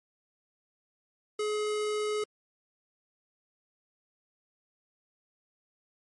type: tone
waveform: square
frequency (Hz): 422.9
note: G#4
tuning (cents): +31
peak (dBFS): -29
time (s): 1.39-2.24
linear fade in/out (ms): 5
effects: MP3 48 kbps